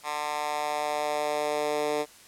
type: tone with high-pass filter sweep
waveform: 10% pulse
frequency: 149.2 Hz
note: D3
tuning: 28 cents sharp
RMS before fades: -29 dBFS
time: 0.03-2.06 s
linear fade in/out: 50 ms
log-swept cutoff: 1000 to 410 Hz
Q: 2
effects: white hiss -52 dBFS RMS until 2.27 s + low-pass 11000 Hz 12 dB/octave